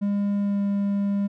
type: tone with pitch glide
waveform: triangle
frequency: 202.3 to 200.7 Hz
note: G#3 to G3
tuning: -45 to +41 cents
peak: -19 dBFS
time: 0.01-1.28 s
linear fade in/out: 20 ms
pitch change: -14 cents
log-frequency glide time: 0.41-0.6 s
effects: none